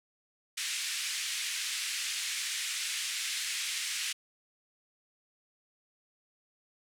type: band-pass noise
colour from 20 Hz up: pink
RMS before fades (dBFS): -35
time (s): 0.57-4.13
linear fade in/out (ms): 10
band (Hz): 2000 to 9800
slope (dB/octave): 24
effects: none